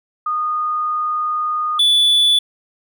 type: tone pair in turn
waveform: sine / triangle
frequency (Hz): 1230 / 3460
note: D#6 / A7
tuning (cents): -20 / -30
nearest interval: octave + tritone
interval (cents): 1790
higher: second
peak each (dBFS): -17 / -9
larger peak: second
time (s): 0.26-1.79 / 1.79-2.39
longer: first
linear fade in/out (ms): 5
effects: none